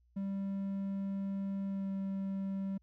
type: tone with pitch glide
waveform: triangle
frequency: 196 to 194.2 Hz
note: G3 to G3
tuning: 0 to -16 cents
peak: -32 dBFS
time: 0.16-2.78 s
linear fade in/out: 10 ms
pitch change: -16 cents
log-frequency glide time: 1.67-1.9 s
effects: added 60 Hz sine -66 dBFS peak until 2.82 s